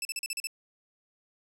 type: tone bursts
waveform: 15% pulse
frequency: 2637 Hz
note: E7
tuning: in tune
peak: -24 dBFS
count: 7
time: 0.02-0.471 s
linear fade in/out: 2 ms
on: 31 ms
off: 39 ms
effects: none